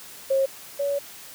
sine tone pair in turn, 539 / 565.5 Hz, C#5 / C#5, -49 / +34 cents, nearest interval minor second, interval 83 cents, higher second, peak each -18 / -22 dBFS, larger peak first, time 0.3-0.46 / 0.79-0.99 s, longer second, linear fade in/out 10 ms, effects white hiss -43 dBFS RMS until 1.34 s + high-pass 80 Hz 12 dB/octave

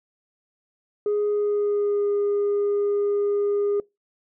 sine tone with pitch glide, 415.3 to 407.9 Hz, G#4 to G#4, 0 to -31 cents, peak -18 dBFS, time 1.06-3.8 s, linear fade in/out 2 ms, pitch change -31 cents, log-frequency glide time 1.28-2.09 s, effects noise-tail reverb RT60 0.2 s tail -24 dB re dry + tanh soft clip ceiling -18 dBFS

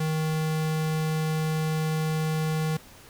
square tone, 157.1 Hz, D#3, 17 cents sharp, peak -25 dBFS, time 0-2.77 s, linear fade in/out 5 ms, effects pink hiss -50 dBFS RMS until 3.09 s

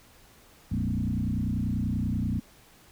sine tone with frequency modulation, 154.8 Hz, D#3, 9 cents flat, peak -25 dBFS, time 0.71-2.4 s, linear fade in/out 10 ms, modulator 30.3 Hz, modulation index 3.2, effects pink hiss -56 dBFS RMS until 2.91 s

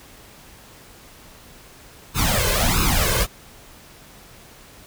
pink noise with flanger, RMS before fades -19 dBFS, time 2.14-3.27 s, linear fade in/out 50 ms, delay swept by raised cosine 0.76 to 1.96 ms, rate 1.5 Hz, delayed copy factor +0.9, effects pink hiss -46 dBFS RMS until 4.86 s

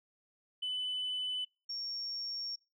sine tone pair in turn, 3004 / 5516 Hz, F#7 / F8, +26 / -22 cents, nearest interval major seventh, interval 1052 cents, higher second, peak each -32 / -36 dBFS, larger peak first, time 0.62-1.45 / 1.69-2.56 s, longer second, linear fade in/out 10 ms, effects noise-tail reverb RT60 0.3 s tail -26 dB re dry + tanh soft clip ceiling -30 dBFS

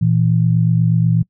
sine tone pair together, 116.54 / 164.81 Hz, A#2 / E3, 0 / 0 cents, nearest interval tritone, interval 600 cents, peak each -14 dBFS, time 0.01-1.23 s, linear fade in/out 10 ms, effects noise-tail reverb RT60 0.1 s tail -25 dB re dry

